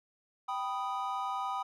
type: chord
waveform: triangle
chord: G augmented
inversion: none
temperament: equal with one note detuned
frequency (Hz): 781.7 / 987.8 / 1244.5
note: G5 / B5 / D#6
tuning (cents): -5 / 0 / 0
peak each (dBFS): -35 / -35 / -35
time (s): 0.48-1.63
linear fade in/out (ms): 10
effects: none